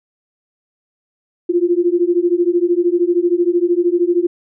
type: beating tone pair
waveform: sine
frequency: 342.9 / 355.9 Hz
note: F4 / F4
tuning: -32 / +33 cents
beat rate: 13 Hz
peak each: -15 dBFS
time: 1.49-4.27 s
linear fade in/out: 10 ms
effects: none